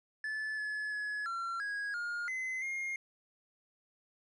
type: tone with pitch steps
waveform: triangle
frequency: 1736 / 1711 / 1695 / 1364 / 1651 / 1421 / 2045 / 2132 Hz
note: A6 / A6 / G#6 / F6 / G#6 / F6 / C7 / C7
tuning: -24 / -49 / +35 / -41 / -11 / +30 / -40 / +32 cents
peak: -33 dBFS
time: 0.24-2.96 s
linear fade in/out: 2 ms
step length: 340 ms
effects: resampled to 24000 Hz